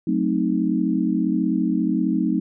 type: chord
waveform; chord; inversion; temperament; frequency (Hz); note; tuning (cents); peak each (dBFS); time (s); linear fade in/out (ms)
sine; F# diminished seventh; none; equal with one note detuned; 185 / 220 / 261.6 / 312.6; F#3 / A3 / C4 / Eb4; 0 / 0 / 0 / +8; -24 / -24 / -24 / -23; 0.07-2.4; 5
effects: none